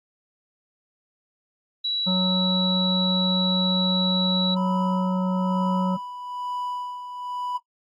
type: tone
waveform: sine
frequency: 3915 Hz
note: B7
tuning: 16 cents flat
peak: -23 dBFS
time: 1.84-4.55 s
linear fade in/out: 10 ms
type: harmonic tone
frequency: 185 Hz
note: F#3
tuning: in tune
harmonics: 1 / 3 / 5 / 7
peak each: -21 / -31 / -35 / -38 dBFS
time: 2.06-5.97 s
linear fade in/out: 20 ms
type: tone with tremolo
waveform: triangle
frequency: 987.8 Hz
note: B5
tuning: in tune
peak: -25 dBFS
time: 4.56-7.58 s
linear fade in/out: 10 ms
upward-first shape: sine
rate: 1.1 Hz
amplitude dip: 60%
effects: noise-tail reverb RT60 0.1 s tail -20 dB re dry + AAC 48 kbps